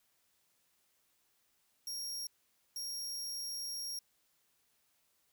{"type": "tone bursts at uneven times", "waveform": "sawtooth", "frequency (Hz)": 5588, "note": "F8", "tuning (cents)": 0, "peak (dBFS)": -36, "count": 2, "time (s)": [[1.87, 2.27], [2.76, 3.99]], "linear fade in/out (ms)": 2, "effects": ["white hiss -75 dBFS RMS until 5.32 s"]}